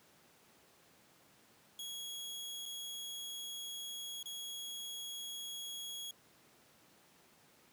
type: tone with dropouts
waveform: sawtooth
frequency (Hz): 3322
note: G#7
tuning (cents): 0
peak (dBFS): -39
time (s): 1.79-6.11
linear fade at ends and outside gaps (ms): 2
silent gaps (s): 2.656-2.66 / 4.229-4.257
effects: pink hiss -65 dBFS RMS until 7.72 s + high-pass 150 Hz 12 dB/octave